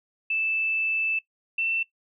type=tone pair in turn; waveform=sine; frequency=2637 / 2680 Hz; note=E7 / E7; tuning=0 / +28 cents; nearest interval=unison; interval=28 cents; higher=second; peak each=-23 dBFS; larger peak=neither; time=0.3-1.19 / 1.58-1.83 s; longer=first; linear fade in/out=5 ms; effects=noise-tail reverb RT60 0.1 s tail -18 dB re dry